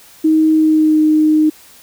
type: tone with pitch glide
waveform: sine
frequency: 314.6 to 308.7 Hz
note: D#4 to D#4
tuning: +19 to -14 cents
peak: -8 dBFS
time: 0.24-1.5 s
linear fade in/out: 10 ms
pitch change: -33 cents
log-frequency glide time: 0.51-1.01 s
effects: white hiss -43 dBFS RMS until 1.82 s